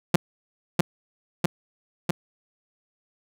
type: tone with echo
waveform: sawtooth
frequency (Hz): 174.2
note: F3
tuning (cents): -4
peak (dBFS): -9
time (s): 0.14-0.16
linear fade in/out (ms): 5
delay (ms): 650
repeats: 3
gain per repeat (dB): -2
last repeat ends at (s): 2.11
effects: none